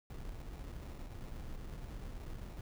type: noise with sample-and-hold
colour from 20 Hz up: brown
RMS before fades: -45 dBFS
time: 0.1-2.61 s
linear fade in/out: 2 ms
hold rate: 1575 Hz
effects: none